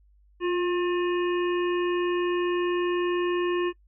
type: harmonic tone with a mistuned harmonic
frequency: 357.3 Hz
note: F4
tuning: 40 cents sharp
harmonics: 1 / 3 / 5 / 7 / 8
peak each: -23 / -33 / -37 / -40 / -41 dBFS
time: 0.4-3.73 s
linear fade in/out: 50 ms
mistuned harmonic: 1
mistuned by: -25 cents
effects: noise-tail reverb RT60 0.1 s tail -22 dB re dry + added 50 Hz sine -56 dBFS peak until 3.87 s